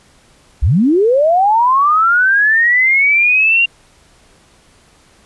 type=linear sweep; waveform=sine; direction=up; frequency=49 to 2794 Hz; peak=-8 dBFS; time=0.62-3.66 s; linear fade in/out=10 ms; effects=pink hiss -49 dBFS RMS until 5.25 s + resampled to 24000 Hz